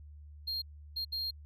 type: tone bursts at uneven times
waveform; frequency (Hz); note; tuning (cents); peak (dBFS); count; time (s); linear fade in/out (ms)
triangle; 4222; C8; +15; -32; 3; 0.47-0.62 / 0.96-1.05 / 1.12-1.31; 10
effects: added 74 Hz sine -48 dBFS peak until 1.45 s